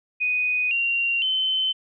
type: tone with pitch steps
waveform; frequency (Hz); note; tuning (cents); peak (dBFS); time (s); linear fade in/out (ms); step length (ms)
sine; 2489 / 2762 / 3064; D#7 / F7 / G7; 0 / -20 / -40; -20; 0.2-1.73; 20; 510
effects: none